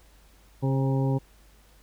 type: harmonic tone with a mistuned harmonic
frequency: 134.8 Hz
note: C#3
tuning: 48 cents flat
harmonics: 1 / 2 / 3 / 4 / 6 / 7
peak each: -23 / -29 / -33 / -35 / -39 / -40 dBFS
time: 0.62-1.19 s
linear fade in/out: 20 ms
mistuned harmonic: 4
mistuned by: -18 cents
effects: added 50 Hz sine -55 dBFS peak until 1.82 s + pink hiss -60 dBFS RMS until 1.82 s